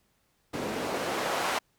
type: noise with band-pass filter sweep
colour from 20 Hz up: white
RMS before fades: -31 dBFS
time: 0.53-1.59 s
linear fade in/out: 10 ms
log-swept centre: 260 to 830 Hz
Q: 0.95
effects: pink hiss -71 dBFS RMS until 1.78 s